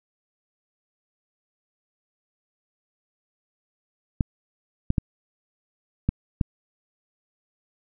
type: clicks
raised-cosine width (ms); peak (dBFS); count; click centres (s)
5; -8; 5; 4.208 / 4.904 / 4.982 / 6.09 / 6.412
effects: none